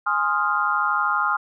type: chord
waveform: sine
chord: F minor seventh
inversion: first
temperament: equal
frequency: 830.6 / 1046.5 / 1244.5 / 1396.9 Hz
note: Ab5 / C6 / Eb6 / F6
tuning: 0 / 0 / 0 / 0 cents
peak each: -27 / -26 / -23 / -23 dBFS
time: 0.06-1.37 s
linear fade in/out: 10 ms
effects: none